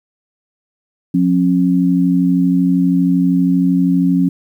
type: tone pair together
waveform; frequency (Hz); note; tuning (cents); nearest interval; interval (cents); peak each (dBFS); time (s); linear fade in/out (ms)
sine; 178.4 / 271.1; F3 / C#4; +37 / -38; perfect fifth; 725; -13; 1.14-4.29; 5
effects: 8-bit